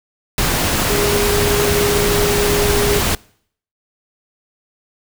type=tone in noise; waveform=sine; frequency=410 Hz; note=G#4; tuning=22 cents flat; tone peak=-17 dBFS; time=0.9-2.99 s; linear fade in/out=2 ms; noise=pink; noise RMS=-17 dBFS; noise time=0.38-3.15 s; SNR=-3 dB; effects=noise-tail reverb RT60 0.6 s tail -24 dB re dry